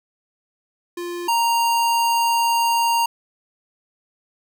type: tone pair in turn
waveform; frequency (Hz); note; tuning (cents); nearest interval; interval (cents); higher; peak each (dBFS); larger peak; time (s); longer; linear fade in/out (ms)
square; 348.9 / 931.5; F4 / A#5; -2 / -2; octave + perfect fourth; 1700; second; -27 / -17; second; 0.97-1.28 / 1.28-3.06; second; 5
effects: none